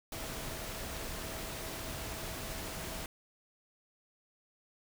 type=tone in noise; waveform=sine; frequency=652 Hz; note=E5; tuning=19 cents flat; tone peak=-51 dBFS; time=0.12-3.06 s; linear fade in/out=2 ms; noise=pink; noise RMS=-41 dBFS; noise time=0.12-3.06 s; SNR=-13 dB; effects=none